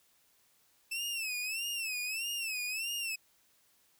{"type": "tone with vibrato", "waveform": "sawtooth", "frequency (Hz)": 2637, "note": "E7", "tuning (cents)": 0, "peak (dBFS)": -31, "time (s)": [0.91, 3.16], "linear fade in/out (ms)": 10, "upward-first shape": "sine", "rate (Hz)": 1.6, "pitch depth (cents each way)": 130, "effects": ["white hiss -69 dBFS RMS until 3.99 s"]}